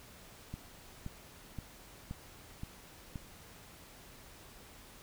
click train, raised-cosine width 5 ms, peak -28 dBFS, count 6, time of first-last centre 0.54-3.158 s, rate 1.91 Hz, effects pink hiss -55 dBFS RMS until 5.02 s

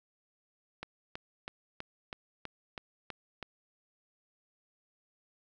click train, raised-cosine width 0.3 ms, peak -23 dBFS, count 9, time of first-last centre 0.83-3.427 s, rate 3.08 Hz, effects none

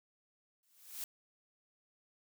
blue noise with exponential growth, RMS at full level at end -39 dBFS, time 0.63-1.04 s, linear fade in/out 1 ms, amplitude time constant 89 ms, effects none

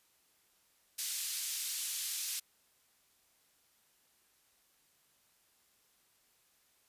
white band-pass noise, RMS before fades -38 dBFS, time 0.98-2.4 s, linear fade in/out 10 ms, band 3300 to 12000 Hz, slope 12 dB/octave, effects white hiss -71 dBFS RMS until 6.88 s + resampled to 32000 Hz

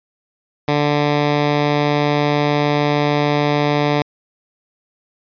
10% pulse tone, 146.83 Hz, D3, in tune, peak -6 dBFS, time 0.68-4.02 s, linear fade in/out 2 ms, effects resampled to 11025 Hz

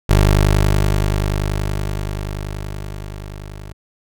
20% pulse tone with level ramp, 50.5 Hz, G#1, 48 cents flat, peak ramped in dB -4 to -27 dBFS, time 0.09-3.73 s, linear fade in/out 10 ms, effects none

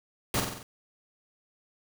pink noise with echo, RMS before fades -27 dBFS, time 0.34-0.4 s, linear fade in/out 2 ms, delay 46 ms, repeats 5, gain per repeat -4 dB, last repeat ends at 0.63 s, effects none

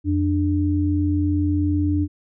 sine tone pair together, 88.06 / 296.2 Hz, F2 / D4, +15 / +15 cents, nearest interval octave + major sixth, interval 2100 cents, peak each -20 dBFS, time 0.04-2.08 s, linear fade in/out 50 ms, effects none

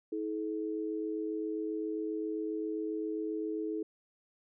sine tone pair together, 320.9 / 428.4 Hz, E4 / A4, -46 / -46 cents, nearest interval perfect fourth, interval 500 cents, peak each -35 / -36 dBFS, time 0.12-3.83 s, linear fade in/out 5 ms, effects none

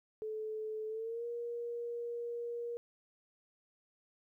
sine tone with pitch glide, 434 to 473.3 Hz, A4 to A#4, -24 to +26 cents, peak -37 dBFS, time 0.22-2.77 s, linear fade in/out 0 ms, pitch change +150 cents, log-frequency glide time 0.88-1.25 s, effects 13-bit

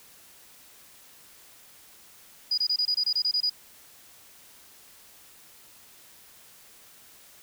sine tone bursts, 4916 Hz, D#8, 22 cents flat, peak -22 dBFS, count 11, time 2.51-3.497 s, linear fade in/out 5 ms, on 67 ms, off 25 ms, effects white hiss -53 dBFS RMS until 7.42 s

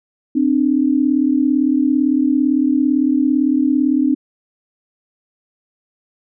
sine tone pair together, 261.6 / 299.4 Hz, C4 / D4, 0 / +33 cents, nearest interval major second, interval 233 cents, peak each -15 dBFS, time 0.35-4.15 s, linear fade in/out 10 ms, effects none

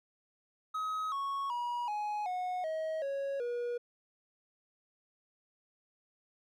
triangle tone with pitch steps, 1270 / 1105.6 / 962.5 / 837.9 / 729.4 / 635 / 552.8 / 481.2 Hz, D#6 / C#6 / B5 / G#5 / F#5 / D#5 / C#5 / B4, +35 / -5 / -45 / +15 / -25 / +35 / -5 / -45 cents, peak -31 dBFS, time 0.74-3.78 s, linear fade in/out 10 ms, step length 380 ms, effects none

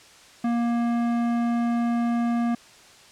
sine tone with tanh clipping, 235.8 Hz, A#3, 20 cents sharp, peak -23 dBFS, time 0.44-2.55 s, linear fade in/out 5 ms, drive 15 dB, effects white hiss -50 dBFS RMS until 3.11 s + low-pass 7000 Hz 12 dB/octave

